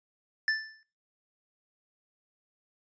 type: tone with exponential decay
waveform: square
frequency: 1760 Hz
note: A6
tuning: in tune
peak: -23 dBFS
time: 0.48-0.83 s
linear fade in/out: 1 ms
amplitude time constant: 76 ms
effects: noise-tail reverb RT60 0.4 s tail -20 dB re dry + resampled to 16000 Hz